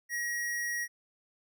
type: tone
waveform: square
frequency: 1900 Hz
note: A#6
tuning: 33 cents sharp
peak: -32 dBFS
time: 0.09-0.88 s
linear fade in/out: 50 ms
effects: none